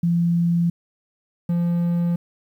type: tone pair in turn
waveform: sine / triangle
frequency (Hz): 170.8 / 172.29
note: F3 / F3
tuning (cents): -38 / -23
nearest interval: unison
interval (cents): 15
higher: second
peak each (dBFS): -16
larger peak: neither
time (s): 0.03-0.7 / 1.49-2.16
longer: neither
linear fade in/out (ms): 5
effects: 9-bit